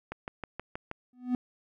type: click train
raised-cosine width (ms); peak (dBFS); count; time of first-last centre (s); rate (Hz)
0.5; -21; 6; 0.12-0.914; 6.3
type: tone with exponential growth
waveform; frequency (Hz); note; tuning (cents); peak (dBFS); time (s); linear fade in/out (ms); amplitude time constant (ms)
triangle; 248.8; B3; +13; -20; 1.13-1.35; 2; 46
effects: none